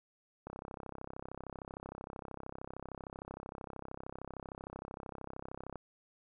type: click train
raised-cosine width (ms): 1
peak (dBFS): -29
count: 176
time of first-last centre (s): 0.47-5.757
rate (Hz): 33.1
effects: none